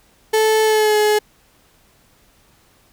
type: tone with pitch glide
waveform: 35% pulse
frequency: 436.6 to 422.9 Hz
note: A4 to G#4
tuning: -13 to +31 cents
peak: -11 dBFS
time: 0.33-1.19 s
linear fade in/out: 10 ms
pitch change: -56 cents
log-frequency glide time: 0.64-0.97 s
effects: pink hiss -55 dBFS RMS until 2.92 s